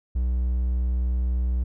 triangle tone, 61.74 Hz, B1, in tune, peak -19 dBFS, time 0.15-1.64 s, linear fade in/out 10 ms, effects none

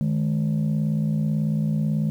sine tone pair together, 154.19 / 212.4 Hz, D#3 / G#3, -15 / +39 cents, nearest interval tritone, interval 554 cents, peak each -20 / -22 dBFS, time 0.01-2.1 s, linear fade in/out 0 ms, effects tanh soft clip ceiling -17 dBFS + 9-bit

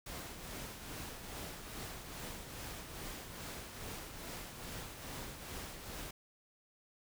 pink noise with tremolo, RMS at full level -44 dBFS, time 0.06-6.11 s, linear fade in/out 5 ms, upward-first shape triangle, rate 2.4 Hz, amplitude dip 50%, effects none

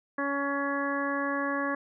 harmonic tone, 280.5 Hz, C#4, 21 cents sharp, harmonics 1 / 2 / 3 / 4 / 5 / 6 / 7, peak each -32 / -34 / -41 / -33 / -43 / -33 / -43 dBFS, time 0.18-1.75 s, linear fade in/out 5 ms, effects none

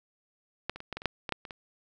clicks, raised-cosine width 0.3 ms, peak -14 / -26 / -25 / -19 / -20 / -27 / -10 / -18 / -13 / -26 / -24 dBFS, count 11, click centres 0.696 / 0.76 / 0.804 / 0.927 / 0.97 / 1.019 / 1.057 / 1.292 / 1.323 / 1.452 / 1.508 s, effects none

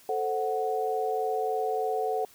sine chord, F# diminished, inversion first, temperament equal, 440 / 523.3 / 740 Hz, A4 / C5 / F#5, 0 / 0 / 0 cents, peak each -29 / -35 / -29 dBFS, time 0.09-2.25 s, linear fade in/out 2 ms, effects white hiss -56 dBFS RMS until 2.34 s

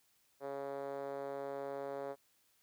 5% pulse tone with band-pass filter, 138.9 Hz, C#3, 4 cents sharp, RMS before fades -42 dBFS, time 0.4-2.16 s, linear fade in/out 50 ms, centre 500 Hz, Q 2.8, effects white hiss -73 dBFS RMS until 2.62 s

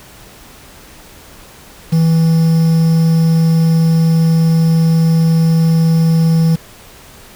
triangle tone with quantisation, 163.4 Hz, E3, 15 cents flat, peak -6 dBFS, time 1.92-6.56 s, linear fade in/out 10 ms, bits 5, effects pink hiss -39 dBFS RMS until 7.35 s

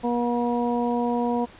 harmonic tone, 240 Hz, B3, 49 cents flat, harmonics 1 / 2 / 3 / 4, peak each -24 / -27 / -29 / -30 dBFS, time 0.03-1.46 s, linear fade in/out 20 ms, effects pink hiss -48 dBFS RMS until 1.59 s + resampled to 8000 Hz

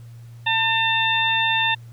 harmonic tone, 899 Hz, A5, 37 cents sharp, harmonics 1 / 2 / 3 / 4, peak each -23 / -23 / -23 / -23 dBFS, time 0.46-1.75 s, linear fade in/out 10 ms, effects added 117 Hz sine -38 dBFS peak until 1.92 s + pink hiss -57 dBFS RMS until 1.92 s

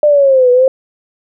sine linear two-way sweep, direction down then up, 603 to 489.8 to 533 Hz, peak -5 dBFS, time 0.03-0.68 s, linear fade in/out 2 ms, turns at 0.51 s, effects none

